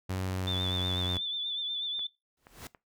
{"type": "tone with pitch glide", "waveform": "sawtooth", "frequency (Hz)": [93.6, 90.88], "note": ["F#2", "F#2"], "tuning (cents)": [20, -31], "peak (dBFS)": -27, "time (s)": [0.09, 1.18], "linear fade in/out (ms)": 10, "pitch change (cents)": -51, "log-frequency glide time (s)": [0.26, 1.07]}
{"type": "tone with vibrato", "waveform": "sine", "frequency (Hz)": 3520, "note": "A7", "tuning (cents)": 0, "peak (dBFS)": -31, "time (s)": [0.47, 2.07], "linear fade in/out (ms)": 5, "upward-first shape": "sine", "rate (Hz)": 8.2, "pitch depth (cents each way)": 42}
{"type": "clicks", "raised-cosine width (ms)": 0.5, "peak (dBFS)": -35, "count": 4, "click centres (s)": [1.993, 2.469, 2.619, 2.748]}
{"type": "noise with exponential growth", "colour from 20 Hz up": "pink", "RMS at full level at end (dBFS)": -40, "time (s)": [2.37, 2.67], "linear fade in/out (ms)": 2, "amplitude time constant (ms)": 65}
{"effects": ["noise-tail reverb RT60 0.2 s tail -19 dB re dry"]}